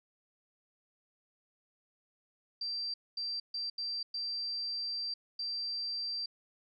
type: tone bursts at uneven times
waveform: sine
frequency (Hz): 4700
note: D8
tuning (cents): +1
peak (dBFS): -34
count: 6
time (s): 2.61-2.94 / 3.17-3.4 / 3.54-3.7 / 3.78-4.03 / 4.14-5.14 / 5.39-6.26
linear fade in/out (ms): 5
effects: none